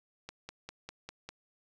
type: click train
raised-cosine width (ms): 0.2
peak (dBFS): -25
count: 6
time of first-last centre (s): 0.29-1.29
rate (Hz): 5
effects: none